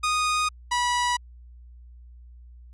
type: tone pair in turn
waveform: sawtooth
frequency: 1238 / 975.3 Hz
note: D#6 / B5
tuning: -9 / -22 cents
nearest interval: major third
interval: 413 cents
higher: first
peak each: -18 dBFS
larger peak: neither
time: 0.03-0.49 / 0.71-1.17 s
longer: neither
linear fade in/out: 10 ms
effects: added 60 Hz sine -44 dBFS peak until 2.73 s + resampled to 22050 Hz